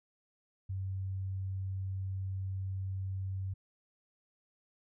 sine tone, 95.5 Hz, G2, 45 cents flat, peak -34 dBFS, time 0.69-3.54 s, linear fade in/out 10 ms, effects none

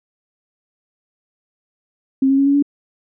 sine tone with pitch steps, 267.5 / 271.9 / 276.3 / 280.8 / 285.4 Hz, C4 / C#4 / C#4 / C#4 / D4, +38 / -33 / -6 / +22 / -49 cents, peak -11 dBFS, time 2.22-2.625 s, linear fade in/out 5 ms, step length 81 ms, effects none

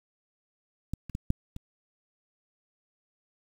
clicks, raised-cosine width 5 ms, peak -19 / -29 / -20 / -12 / -26 dBFS, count 5, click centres 0.936 / 1.097 / 1.151 / 1.304 / 1.564 s, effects 8-bit

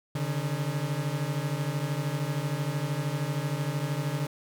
40% pulse beating tone pair, 138.5 / 151.5 Hz, C#3 / D#3, -1 / -46 cents, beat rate 13 Hz, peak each -30 dBFS, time 0.15-4.27 s, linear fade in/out 5 ms, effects none

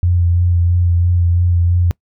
sine tone with vibrato, 87.31 Hz, F2, in tune, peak -10 dBFS, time 0.03-1.91 s, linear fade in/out 0 ms, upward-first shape sine, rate 3 Hz, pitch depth 23 cents each way, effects noise-tail reverb RT60 0.1 s tail -24 dB re dry

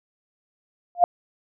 sine tone with exponential growth, 703 Hz, F5, 11 cents sharp, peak -7 dBFS, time 0.95-1.04 s, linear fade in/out 1 ms, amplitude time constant 19 ms, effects none

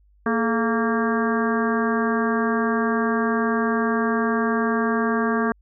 harmonic tone with a mistuned harmonic, 230.3 Hz, A#3, 21 cents flat, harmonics 1 / 2 / 3 / 4 / 5 / 6 / 7 / 8, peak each -22 / -25 / -30 / -33 / -27 / -35 / -28 / -39 dBFS, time 0.26-5.52 s, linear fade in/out 2 ms, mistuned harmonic 2, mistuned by -110 cents, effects added 50 Hz sine -54 dBFS peak until 5.61 s

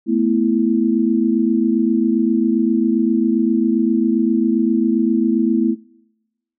sine chord, A suspended second, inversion none, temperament just, 220 / 247.5 / 330 Hz, A3 / B3 / E4, 0 / +4 / +2 cents, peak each -18 dBFS, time 0.06-5.76 s, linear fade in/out 50 ms, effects noise-tail reverb RT60 1.0 s tail -26 dB re dry

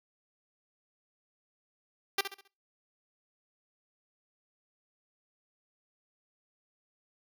5% pulse tone with echo, 394.3 Hz, G4, 10 cents sharp, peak -14 dBFS, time 2.18-2.21 s, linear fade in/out 5 ms, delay 67 ms, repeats 4, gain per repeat -9 dB, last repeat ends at 2.478 s, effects noise-tail reverb RT60 0.3 s tail -21 dB re dry

